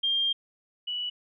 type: tone pair in turn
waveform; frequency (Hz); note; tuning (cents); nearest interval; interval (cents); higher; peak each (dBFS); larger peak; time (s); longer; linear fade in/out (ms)
sine; 3200 / 2949; G7 / F#7; +35 / -6; minor second; 141; first; -23 / -29; first; 0.03-0.33 / 0.87-1.1; first; 10
effects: none